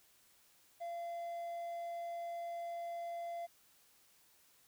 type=tone; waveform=triangle; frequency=685 Hz; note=F5; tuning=34 cents flat; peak=-38 dBFS; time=0.8-3.47 s; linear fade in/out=20 ms; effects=white hiss -68 dBFS RMS until 4.67 s